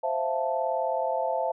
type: chord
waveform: sine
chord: F major seventh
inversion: second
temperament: equal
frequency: 523.3 / 659.3 / 698.5 / 880 Hz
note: C5 / E5 / F5 / A5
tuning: 0 / 0 / 0 / 0 cents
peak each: -30 / -29 / -33 / -30 dBFS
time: 0.03-1.52 s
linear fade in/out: 10 ms
effects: none